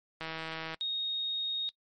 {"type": "click train", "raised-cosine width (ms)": 0.3, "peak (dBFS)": -22, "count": 87, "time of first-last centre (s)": [0.21, 0.744], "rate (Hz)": 161}
{"type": "tone", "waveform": "sine", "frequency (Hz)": 3729, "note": "A#7", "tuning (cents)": 0, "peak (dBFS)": -30, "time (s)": [0.81, 1.69], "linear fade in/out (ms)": 0}
{"effects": ["noise-tail reverb RT60 0.1 s tail -23 dB re dry", "MP3 48 kbps"]}